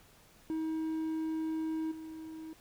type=tone with level steps; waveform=triangle; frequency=318.2 Hz; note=D#4; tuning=39 cents sharp; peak=-30 / -40 dBFS; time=0.5-2.53 s; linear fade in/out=0 ms; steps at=1.91 s; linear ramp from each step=10 ms; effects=pink hiss -61 dBFS RMS until 2.6 s